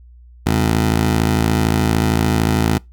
20% pulse ring-modulated tone, 110.9 Hz, A2, 14 cents sharp, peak -6 dBFS, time 0.46-2.78 s, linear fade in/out 5 ms, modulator 26.7 Hz, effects noise-tail reverb RT60 0.2 s tail -24 dB re dry + added 60 Hz sine -40 dBFS peak until 2.92 s

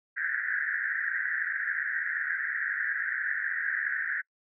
white band-pass noise, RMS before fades -31 dBFS, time 0.16-4.22 s, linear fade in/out 20 ms, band 1500 to 1900 Hz, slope 96 dB/octave, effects noise-tail reverb RT60 0.1 s tail -26 dB re dry

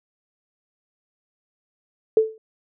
sine tone with exponential decay, 440 Hz, A4, in tune, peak -9 dBFS, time 2.17-2.38 s, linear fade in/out 2 ms, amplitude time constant 45 ms, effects none

